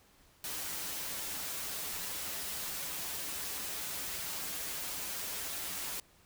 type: noise with comb filter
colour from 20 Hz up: white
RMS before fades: -39 dBFS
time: 0.44-6 s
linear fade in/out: 2 ms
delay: 8.4 ms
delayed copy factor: -0.65
effects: pink hiss -64 dBFS RMS until 6.25 s